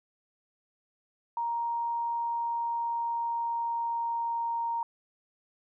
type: tone with pitch glide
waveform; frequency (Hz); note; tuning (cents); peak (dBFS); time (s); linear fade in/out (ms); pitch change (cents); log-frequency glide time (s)
sine; 936 to 930.1; A#5 to A#5; +7 to -4; -28; 1.37-4.83; 2; -11; 2.09-4.68
effects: none